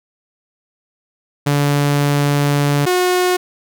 sawtooth tone pair in turn, 143.9 / 362.6 Hz, D3 / F#4, -35 / -35 cents, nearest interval octave + major third, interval 1600 cents, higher second, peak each -9 dBFS, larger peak neither, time 1.46-2.86 / 2.86-3.37 s, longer first, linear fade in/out 10 ms, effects none

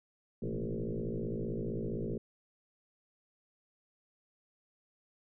sine tone with frequency modulation, 116.54 Hz, A#2, in tune, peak -33 dBFS, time 0.42-2.18 s, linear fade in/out 5 ms, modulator 55.4 Hz, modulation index 6.5, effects none

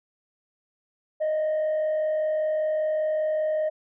sine tone with frequency modulation, 620 Hz, D#5, 6 cents flat, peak -20 dBFS, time 1.2-3.7 s, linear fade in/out 20 ms, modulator 45.1 Hz, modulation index 0.23, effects tanh soft clip ceiling -21 dBFS

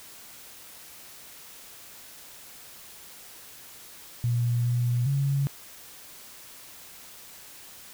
sine tone with pitch steps, 119.7 / 121.3 / 138.9 Hz, A#2 / B2 / C#3, +46 / -31 / +4 cents, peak -22 dBFS, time 4.24-5.47 s, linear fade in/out 0 ms, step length 410 ms, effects white hiss -47 dBFS RMS until 7.93 s

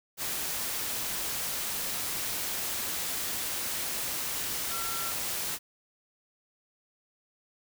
sine tone in noise, 1358 Hz, F6, 49 cents flat, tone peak -38 dBFS, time 4.68-5.14 s, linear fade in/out 50 ms, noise white, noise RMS -33 dBFS, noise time 0.17-5.59 s, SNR -8 dB, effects none

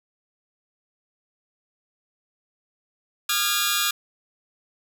15% pulse tone cluster, 1213 / 1397 / 1644 / 3457 / 3875 Hz, D#6 / F6 / G#6 / A7 / B7, -44 / 0 / -18 / -31 / -34 cents, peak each -21 dBFS, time 3.29-3.91 s, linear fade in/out 5 ms, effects none

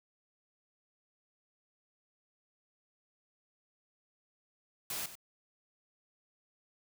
white noise with echo, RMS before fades -38 dBFS, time 4.9-5.06 s, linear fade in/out 2 ms, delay 94 ms, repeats 1, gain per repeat -12 dB, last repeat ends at 5.154 s, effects none

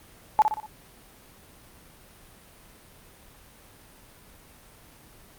sine tone with echo, 859 Hz, A5, 42 cents flat, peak -13 dBFS, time 0.39-0.42 s, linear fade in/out 0 ms, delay 60 ms, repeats 4, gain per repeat -6 dB, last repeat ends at 0.66 s, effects pink hiss -52 dBFS RMS until 5.38 s + Opus 32 kbps

